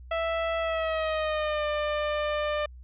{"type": "tone with pitch glide", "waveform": "sawtooth", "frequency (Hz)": [659.3, 597.6], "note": ["E5", "D5"], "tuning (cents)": [0, 30], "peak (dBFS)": -22, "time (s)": [0.11, 2.66], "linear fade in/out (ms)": 5, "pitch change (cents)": -170, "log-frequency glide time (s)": [0.59, 1.66], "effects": ["added 62 Hz sine -43 dBFS peak until 2.83 s", "resampled to 8000 Hz"]}